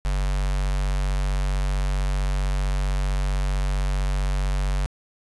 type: tone with notch filter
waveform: square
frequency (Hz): 47.76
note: G1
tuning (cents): -44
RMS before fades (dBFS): -23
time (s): 0.05-4.86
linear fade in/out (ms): 0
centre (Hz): 310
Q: 0.85
effects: resampled to 24000 Hz + 10-bit